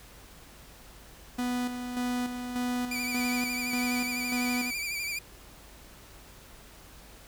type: tone with tremolo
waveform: 45% pulse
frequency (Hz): 246.9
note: B3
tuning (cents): 0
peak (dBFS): -28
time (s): 1.38-4.71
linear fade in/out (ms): 10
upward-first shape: square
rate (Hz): 1.7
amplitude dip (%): 50
type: tone with vibrato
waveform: sawtooth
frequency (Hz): 2349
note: D7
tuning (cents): 0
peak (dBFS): -28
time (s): 2.91-5.19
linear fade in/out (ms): 5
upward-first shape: sine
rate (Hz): 12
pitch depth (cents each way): 55
effects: added 50 Hz sine -54 dBFS peak until 7.27 s + pink hiss -52 dBFS RMS until 7.27 s